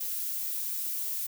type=noise; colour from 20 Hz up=violet; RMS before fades=-33 dBFS; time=0-1.27 s; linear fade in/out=10 ms; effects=none